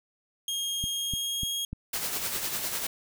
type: tone with pitch glide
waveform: sawtooth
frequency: 3244 to 3272 Hz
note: G#7 to G#7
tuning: -41 to -26 cents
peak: -26 dBFS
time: 0.48-1.65 s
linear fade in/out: 2 ms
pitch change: +15 cents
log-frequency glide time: 0.9-1.5 s
type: click train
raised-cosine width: 5 ms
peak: -22 dBFS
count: 4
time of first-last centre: 0.84-1.73 s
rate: 3.37 Hz
type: noise with tremolo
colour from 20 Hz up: white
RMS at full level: -30 dBFS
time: 1.93-2.87 s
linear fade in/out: 5 ms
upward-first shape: sine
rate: 10 Hz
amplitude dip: 45%
effects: none